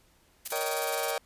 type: noise with tremolo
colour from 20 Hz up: blue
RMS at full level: -33 dBFS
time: 0.45-1.12 s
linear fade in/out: 10 ms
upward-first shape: square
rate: 19 Hz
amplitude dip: 80%
type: chord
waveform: sawtooth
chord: Eb dominant seventh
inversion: second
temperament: just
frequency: 466.7 / 560 / 622.3 / 777.8 Hz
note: Bb4 / Db5 / Eb5 / G5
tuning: +2 / +18 / 0 / -14 cents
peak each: -31 dBFS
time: 0.52-1.18 s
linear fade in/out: 2 ms
effects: pink hiss -64 dBFS RMS until 1.25 s + resampled to 32000 Hz